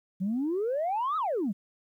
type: exponential two-way sweep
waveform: sine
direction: up then down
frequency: 178.2 to 1311 to 178.2 Hz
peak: -25 dBFS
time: 0.2-1.53 s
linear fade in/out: 20 ms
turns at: 1.17 s
effects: tanh soft clip ceiling -23 dBFS + 11-bit